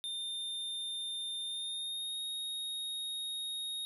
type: tone with pitch glide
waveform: square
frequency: 3615 to 3740 Hz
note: A7 to A#7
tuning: +46 to +5 cents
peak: -37 dBFS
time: 0.04-3.85 s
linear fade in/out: 0 ms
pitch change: +59 cents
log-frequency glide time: 1.43-2.21 s
effects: none